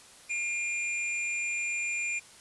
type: tone with amplitude modulation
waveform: square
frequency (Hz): 2400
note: D7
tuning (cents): +37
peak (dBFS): -28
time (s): 0.29-2.2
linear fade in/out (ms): 20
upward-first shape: sine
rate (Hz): 253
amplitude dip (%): 45
effects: white hiss -53 dBFS RMS until 2.4 s + resampled to 24000 Hz